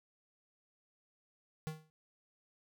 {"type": "tone with exponential decay", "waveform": "square", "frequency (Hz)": 156.5, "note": "D#3", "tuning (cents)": 10, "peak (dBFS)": -35, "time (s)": [1.67, 1.9], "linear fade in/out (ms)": 0, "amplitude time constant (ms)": 49, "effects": []}